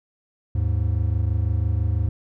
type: tone pair together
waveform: triangle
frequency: 77.7 / 103.72 Hz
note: D#2 / G#2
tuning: -2 / -2 cents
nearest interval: perfect fourth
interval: 500 cents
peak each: -20 dBFS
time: 0.55-2.09 s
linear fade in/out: 5 ms
effects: none